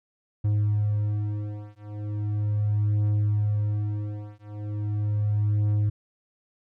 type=beating tone pair; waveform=triangle; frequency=104.3 / 104.68 Hz; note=G#2 / G#2; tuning=+8 / +14 cents; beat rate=0.38 Hz; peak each=-24 dBFS; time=0.44-5.9 s; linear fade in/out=10 ms; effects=none